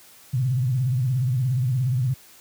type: tone with vibrato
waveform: sine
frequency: 127.1 Hz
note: C3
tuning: 50 cents flat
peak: -19 dBFS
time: 0.33-2.14 s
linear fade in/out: 10 ms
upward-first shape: sine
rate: 17 Hz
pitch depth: 140 cents each way
effects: white hiss -50 dBFS RMS until 2.4 s + high-pass 60 Hz 12 dB/octave